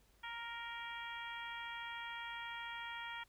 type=harmonic tone; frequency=467 Hz; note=A#4; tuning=3 cents sharp; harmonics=2 / 3 / 4 / 5 / 6 / 7; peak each=-48 / -50 / -49 / -51 / -57 / -52 dBFS; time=0.23-3.24 s; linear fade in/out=10 ms; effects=added 50 Hz sine -70 dBFS peak until 3.28 s + pink hiss -72 dBFS RMS until 3.28 s